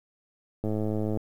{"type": "click train", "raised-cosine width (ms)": 2, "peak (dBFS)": -17, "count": 58, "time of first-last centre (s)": [0.64, 1.173], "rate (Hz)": 107, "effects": ["9-bit"]}